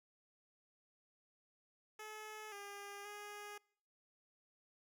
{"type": "tone with pitch steps", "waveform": "10% pulse", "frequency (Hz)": [429.6, 403.7, 413.3], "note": ["A4", "G#4", "G#4"], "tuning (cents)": [-41, -49, -8], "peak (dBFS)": -40, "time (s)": [1.99, 3.58], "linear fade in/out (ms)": 5, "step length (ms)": 530, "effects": ["noise-tail reverb RT60 0.6 s tail -25 dB re dry"]}